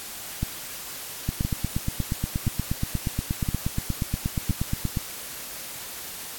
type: two click trains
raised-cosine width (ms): 5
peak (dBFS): -12 / -12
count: 32 / 5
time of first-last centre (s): 1.29-4.972 / 0.43-4.507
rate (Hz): 8.42 / 0.981
effects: white hiss -37 dBFS RMS until 6.38 s + AAC 64 kbps